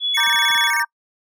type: tone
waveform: sine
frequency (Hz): 3400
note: G#7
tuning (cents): +40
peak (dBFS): -18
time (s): 0-0.71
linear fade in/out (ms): 50
type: tone with vibrato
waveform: square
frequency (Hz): 1995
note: B6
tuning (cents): +17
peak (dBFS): -21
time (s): 0.14-0.83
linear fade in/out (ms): 10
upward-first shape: square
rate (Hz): 16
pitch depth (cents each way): 170
type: chord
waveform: sine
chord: G minor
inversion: first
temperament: just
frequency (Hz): 940.8 / 1176 / 1568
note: Bb5 / D6 / G6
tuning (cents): +16 / +2 / 0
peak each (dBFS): -23 / -26 / -21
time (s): 0.17-0.85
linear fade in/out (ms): 10
type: clicks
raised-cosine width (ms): 5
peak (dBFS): -19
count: 4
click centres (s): 0.275 / 0.346 / 0.504 / 0.555
effects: noise-tail reverb RT60 0.1 s tail -26 dB re dry + high-pass 400 Hz 12 dB/octave